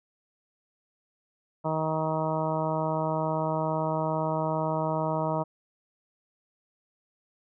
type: harmonic tone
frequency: 157.8 Hz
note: D#3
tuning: 25 cents sharp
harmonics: 1 / 2 / 3 / 4 / 5 / 6 / 7 / 8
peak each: -31 / -35 / -36 / -30 / -37 / -32 / -39 / -40 dBFS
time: 1.64-5.44 s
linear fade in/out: 20 ms
effects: none